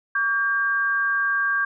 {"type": "tone pair together", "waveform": "sine", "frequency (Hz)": [1139.6, 1600], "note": ["C#6", "G6"], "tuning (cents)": [48, 35], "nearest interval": "tritone", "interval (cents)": 587, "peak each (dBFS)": [-26, -20], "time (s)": [0.15, 1.65], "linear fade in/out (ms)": 5, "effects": []}